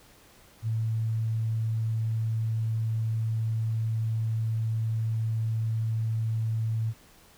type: tone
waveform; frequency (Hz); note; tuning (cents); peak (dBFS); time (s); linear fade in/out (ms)
sine; 111.8; A2; +28; -25; 0.62-6.94; 50
effects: pink hiss -56 dBFS RMS until 7.37 s